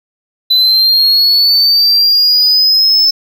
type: linear sweep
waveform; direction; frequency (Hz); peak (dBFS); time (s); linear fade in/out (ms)
triangle; up; 4000 to 5274; -5; 0.5-3.11; 10
effects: none